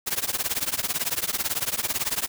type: noise with tremolo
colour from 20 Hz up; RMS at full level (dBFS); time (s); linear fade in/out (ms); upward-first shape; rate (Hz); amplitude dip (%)
white; -23; 0.06-2.28; 20; triangle; 18; 100
effects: none